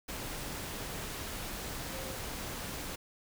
sine tone in noise, 529 Hz, C5, 19 cents sharp, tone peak -46 dBFS, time 1.92-2.16 s, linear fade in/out 10 ms, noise pink, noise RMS -40 dBFS, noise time 0.08-2.96 s, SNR -9 dB, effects none

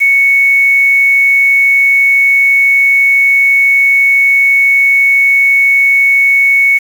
sine tone with quantisation, 2217 Hz, C#7, in tune, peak -5 dBFS, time 0-6.79 s, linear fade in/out 20 ms, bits 5, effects none

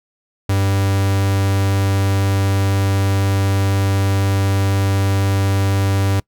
45% pulse tone, 98 Hz, G2, in tune, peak -14 dBFS, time 0.49-6.2 s, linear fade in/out 5 ms, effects noise-tail reverb RT60 0.1 s tail -24 dB re dry

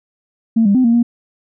sine tone with pitch steps, 226.2 / 200.1 / 256.3 / 232.6 / 236.7 Hz, A3 / G3 / C4 / A#3 / A#3, +48 / +36 / -36 / -4 / +27 cents, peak -8 dBFS, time 0.56-1.03 s, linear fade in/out 10 ms, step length 94 ms, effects tanh soft clip ceiling -4 dBFS

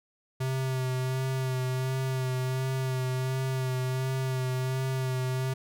square tone with vibrato, 130.1 Hz, C3, 9 cents flat, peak -28 dBFS, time 0.4-5.54 s, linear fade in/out 10 ms, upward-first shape sine, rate 1.4 Hz, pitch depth 24 cents each way, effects none

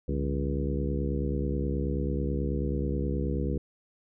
harmonic tone with a mistuned harmonic, 69.3 Hz, C#2, in tune, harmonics 1 / 2 / 3 / 4 / 5 / 6 / 7, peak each -30 / -33 / -35 / -36 / -37 / -38 / -38 dBFS, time 0.08-3.58 s, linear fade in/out 5 ms, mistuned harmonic 2, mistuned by +120 cents, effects none

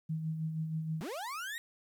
sine tone with tremolo, 158.9 Hz, D#3, 37 cents sharp, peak -31 dBFS, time 0.09-1.01 s, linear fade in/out 10 ms, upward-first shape sine, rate 6.3 Hz, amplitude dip 45%
35% pulse linear sweep, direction up, 150.1 to 1919 Hz, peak -36 dBFS, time 1.01-1.58 s, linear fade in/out 0 ms
effects 12-bit

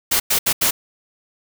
white noise bursts at uneven times, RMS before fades -17 dBFS, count 4, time 0.11-0.2 / 0.3-0.39 / 0.46-0.53 / 0.61-0.71 s, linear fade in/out 10 ms, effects none

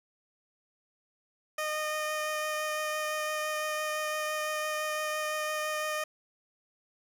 15% pulse tone with vibrato, 613 Hz, D#5, 26 cents flat, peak -24 dBFS, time 1.58-6.04 s, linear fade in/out 5 ms, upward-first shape triangle, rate 5.9 Hz, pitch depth 10 cents each way, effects none

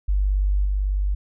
sine tone with level steps, 49.04 Hz, G1, 1 cent sharp, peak -17 / -19 dBFS, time 0.08-1.15 s, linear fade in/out 10 ms, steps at 0.65 s, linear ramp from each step 5 ms, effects none

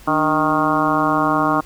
harmonic tone with a mistuned harmonic, 155.56 Hz, D#3, in tune, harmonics 1 / 2 / 3 / 4 / 5 / 6 / 7 / 8 / 9, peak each -28 / -20 / -30 / -24 / -23 / -26 / -20 / -23 / -26 dBFS, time 0.07-1.61 s, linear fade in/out 10 ms, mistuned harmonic 2, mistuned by -69 cents, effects added 50 Hz sine -45 dBFS peak until 1.65 s + pink hiss -45 dBFS RMS until 1.65 s

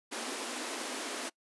pink high-pass noise, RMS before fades -38 dBFS, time 0.11-1.3 s, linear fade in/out 20 ms, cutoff 230 Hz, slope 96 dB/octave, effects noise-tail reverb RT60 0.1 s tail -24 dB re dry + resampled to 24000 Hz

